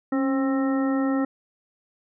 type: harmonic tone with a mistuned harmonic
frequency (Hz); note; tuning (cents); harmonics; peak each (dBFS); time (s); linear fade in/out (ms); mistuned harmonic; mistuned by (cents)
265.3; C4; +24; 1 / 2 / 3 / 4 / 5 / 7; -21 / -30 / -35 / -41 / -34 / -38; 0.12-1.25; 5; 1; +44
effects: none